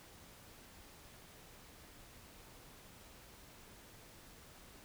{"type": "silence", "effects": ["pink hiss -58 dBFS RMS until 4.84 s"]}